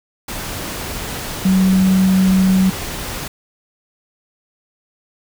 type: tone in noise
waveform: sine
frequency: 188.5 Hz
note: F#3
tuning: 32 cents sharp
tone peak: -10 dBFS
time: 1.45-2.7 s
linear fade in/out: 5 ms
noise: pink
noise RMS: -26 dBFS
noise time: 0.28-3.28 s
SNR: +13 dB
effects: none